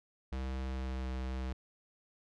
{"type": "tone with pitch glide", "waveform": "square", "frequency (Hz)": [65.41, 64.47], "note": ["C2", "C2"], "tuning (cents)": [0, -25], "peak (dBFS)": -36, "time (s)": [0.32, 1.53], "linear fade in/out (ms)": 5, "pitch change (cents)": -25, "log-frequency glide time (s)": [0.59, 1.07], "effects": ["low-pass 5000 Hz 12 dB/octave"]}